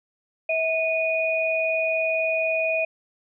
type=tone pair together; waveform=sine; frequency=647 / 2469 Hz; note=E5 / D#7; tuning=-32 / -14 cents; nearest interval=octave + major seventh; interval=2318 cents; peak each=-23 / -24 dBFS; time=0.49-2.85 s; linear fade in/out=5 ms; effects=none